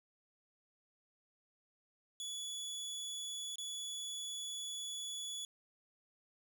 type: tone with dropouts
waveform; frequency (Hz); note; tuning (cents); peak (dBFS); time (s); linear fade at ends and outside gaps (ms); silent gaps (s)
25% pulse; 3414; G#7; +47; -37; 2.2-5.45; 1; 3.557-3.583
effects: 13-bit